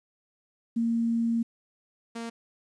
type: tone pair in turn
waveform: sine / sawtooth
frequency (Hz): 231 / 231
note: A#3 / A#3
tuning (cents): -16 / -16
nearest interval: unison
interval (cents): 0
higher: neither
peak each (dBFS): -23 / -30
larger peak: first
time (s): 0.76-1.43 / 2.15-2.3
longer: first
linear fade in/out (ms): 10
effects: resampled to 22050 Hz + 10-bit